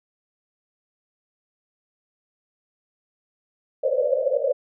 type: band-pass noise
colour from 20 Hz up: pink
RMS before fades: -22 dBFS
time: 3.83-4.53 s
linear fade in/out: 10 ms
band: 500 to 590 Hz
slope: 96 dB/octave
effects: none